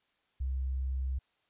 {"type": "tone", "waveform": "sine", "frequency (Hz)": 65.6, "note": "C2", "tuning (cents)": 5, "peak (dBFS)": -30, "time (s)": [0.4, 1.19], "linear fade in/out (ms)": 10, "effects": ["white hiss -74 dBFS RMS until 1.49 s", "resampled to 8000 Hz"]}